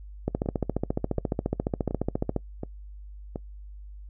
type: two click trains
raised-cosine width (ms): 2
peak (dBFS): -12 / -18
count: 31 / 5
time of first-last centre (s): 0.28-2.363 / 0.46-3.359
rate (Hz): 14.4 / 1.38
effects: noise-tail reverb RT60 0.1 s tail -23 dB re dry + added 50 Hz sine -40 dBFS peak until 4.09 s